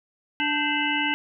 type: harmonic tone with a mistuned harmonic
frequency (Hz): 293.7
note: D4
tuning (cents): 0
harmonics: 1 / 3 / 5 / 7 / 9 / 10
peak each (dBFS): -29 / -29 / -29 / -29 / -29 / -29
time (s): 0.4-1.14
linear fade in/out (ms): 0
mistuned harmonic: 5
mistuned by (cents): +100
effects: none